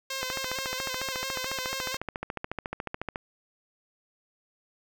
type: tone with vibrato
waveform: 5% pulse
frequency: 523.3 Hz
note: C5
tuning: in tune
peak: -20 dBFS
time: 0.1-1.97 s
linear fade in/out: 5 ms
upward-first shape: square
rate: 4.4 Hz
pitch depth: 33 cents each way
type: click train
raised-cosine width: 0.5 ms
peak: -17 dBFS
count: 42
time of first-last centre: 0.23-3.159 s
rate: 14 Hz
effects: none